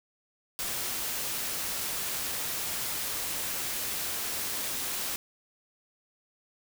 white noise, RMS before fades -33 dBFS, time 0.59-5.16 s, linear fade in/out 0 ms, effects none

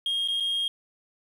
sine tone with dropouts, 3243 Hz, G#7, 42 cents flat, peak -22 dBFS, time 0.06-0.68 s, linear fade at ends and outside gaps 2 ms, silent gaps 0.277-0.284 / 0.401-0.405 s, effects tanh soft clip ceiling -23 dBFS + 9-bit

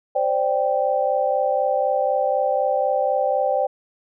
sine chord, C suspended second, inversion none, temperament equal, 523.3 / 587.3 / 784 Hz, C5 / D5 / G5, 0 / 0 / 0 cents, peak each -22 dBFS, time 0.15-3.67 s, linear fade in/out 10 ms, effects none

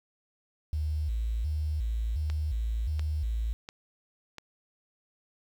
sine tone with vibrato, 65.41 Hz, C2, in tune, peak -27 dBFS, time 0.73-3.53 s, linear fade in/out 0 ms, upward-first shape square, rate 1.4 Hz, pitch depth 270 cents each way
click train, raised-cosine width 0.2 ms, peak -23 dBFS, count 4, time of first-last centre 2.3-4.383 s, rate 1.44 Hz
effects 9-bit

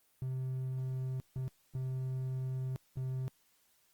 triangle tone bursts at uneven times, 130 Hz, C3, 11 cents flat, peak -32 dBFS, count 4, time 0.22-1.2 / 1.36-1.48 / 1.75-2.76 / 2.97-3.28 s, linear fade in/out 0 ms, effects white hiss -71 dBFS RMS until 3.93 s + Opus 24 kbps

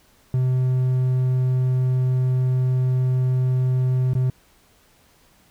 triangle tone with dropouts, 128.1 Hz, C3, 36 cents flat, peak -15 dBFS, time 0.34-4.3 s, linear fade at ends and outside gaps 2 ms, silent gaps 4.135-4.151 s, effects pink hiss -57 dBFS RMS until 5.5 s

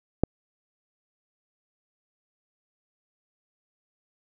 click, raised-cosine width 2 ms, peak -6 dBFS, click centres 0.236 s, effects none

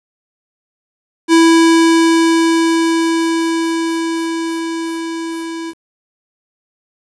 square tone with level ramp, 329.6 Hz, E4, in tune, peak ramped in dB -6 to -23 dBFS, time 1.28-5.74 s, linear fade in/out 50 ms, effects resampled to 22050 Hz + 7-bit

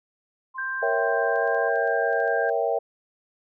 sine tone, 1046.5 Hz, C6, in tune, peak -34 dBFS, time 0.54-1.7 s, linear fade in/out 20 ms
sine tone with pitch glide, 1580 to 1594.7 Hz, G6 to G6, +13 to +29 cents, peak -27 dBFS, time 0.58-2.5 s, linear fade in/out 5 ms, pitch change +16 cents, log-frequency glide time 1.34-1.43 s
sine chord, A# diminished seventh, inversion none, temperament equal, 466.2 / 554.4 / 659.3 / 784 Hz, A#4 / C#5 / E5 / G5, 0 / 0 / 0 / 0 cents, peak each -26 / -28 / -26 / -28 dBFS, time 0.82-2.79 s, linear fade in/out 10 ms
clicks, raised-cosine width 0.2 ms, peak -36 dBFS, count 9, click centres 1.359 / 1.476 / 1.547 / 1.758 / 1.875 / 2.13 / 2.202 / 2.278 / 2.492 s
effects none

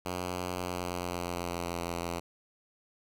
5% pulse tone with pitch glide, 90.1 to 85.98 Hz, F#2 to F2, -45 to -27 cents, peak -22 dBFS, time 0.05-2.2 s, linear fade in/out 10 ms, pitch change -82 cents, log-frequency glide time 0.57-1.78 s, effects none

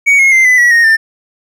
triangle tone with pitch steps, 2244 / 2161 / 2082 / 2005 / 1931.1 / 1859.9 / 1791.4 Hz, C#7 / C#7 / C7 / B6 / B6 / A#6 / A6, +21 / -45 / -9 / +26 / -39 / -4 / +31 cents, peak -3 dBFS, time 0.06-0.97 s, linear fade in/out 20 ms, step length 130 ms, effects none

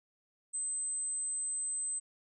sine tone, 8180 Hz, C9, 40 cents flat, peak -33 dBFS, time 0.53-2 s, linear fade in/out 20 ms, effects none

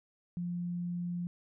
sine tone, 175 Hz, F3, 4 cents sharp, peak -33 dBFS, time 0.37-1.27 s, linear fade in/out 0 ms, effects none

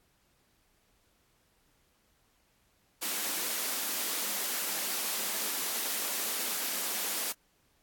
white high-pass noise, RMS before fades -33 dBFS, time 3.01-7.33 s, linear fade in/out 20 ms, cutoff 190 Hz, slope 96 dB/octave, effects pink hiss -70 dBFS RMS until 7.82 s + AAC 64 kbps

